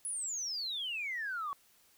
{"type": "exponential sweep", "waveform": "sine", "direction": "down", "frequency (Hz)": [10548, 1100], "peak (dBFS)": -34, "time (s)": [0.05, 1.53], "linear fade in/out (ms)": 0, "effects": ["tanh soft clip ceiling -30 dBFS", "white hiss -66 dBFS RMS until 1.97 s"]}